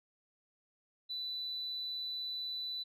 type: tone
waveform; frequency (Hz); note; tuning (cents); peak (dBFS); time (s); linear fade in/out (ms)
sine; 3982; B7; +14; -36; 1.09-2.84; 20
effects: tanh soft clip ceiling -32 dBFS